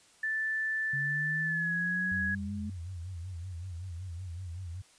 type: tone with pitch glide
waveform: sine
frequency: 1760 to 1669.9 Hz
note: A6 to G#6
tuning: 0 to +9 cents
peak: -29 dBFS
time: 0.23-2.35 s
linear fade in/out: 5 ms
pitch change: -91 cents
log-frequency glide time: 1.41-1.75 s
type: linear sweep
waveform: sine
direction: up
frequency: 138.59 to 211.7 Hz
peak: -35 dBFS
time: 0.93-2.7 s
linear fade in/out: 5 ms
type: tone with vibrato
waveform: sine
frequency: 88.9 Hz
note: F2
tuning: 31 cents sharp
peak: -37 dBFS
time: 2.11-4.82 s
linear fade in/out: 10 ms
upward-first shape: sine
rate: 5.3 Hz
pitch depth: 120 cents each way
effects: white hiss -61 dBFS RMS until 4.98 s + resampled to 22050 Hz